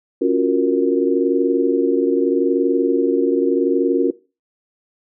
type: chord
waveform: sine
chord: Gb major seventh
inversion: second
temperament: equal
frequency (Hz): 277.2 / 349.2 / 370 / 466.2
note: Db4 / F4 / Gb4 / Bb4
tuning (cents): 0 / 0 / 0 / 0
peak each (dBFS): -19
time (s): 0.21-4.11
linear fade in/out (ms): 10
effects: noise-tail reverb RT60 0.3 s tail -19 dB re dry